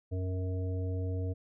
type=harmonic tone; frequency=92.5 Hz; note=F#2; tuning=in tune; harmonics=1 / 3 / 5 / 7; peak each=-31 / -42 / -42 / -48 dBFS; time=0.11-1.34 s; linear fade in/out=20 ms; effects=none